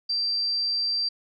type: tone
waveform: sine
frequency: 4699 Hz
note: D8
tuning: in tune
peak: -23 dBFS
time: 0.09-1.09 s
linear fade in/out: 10 ms
effects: none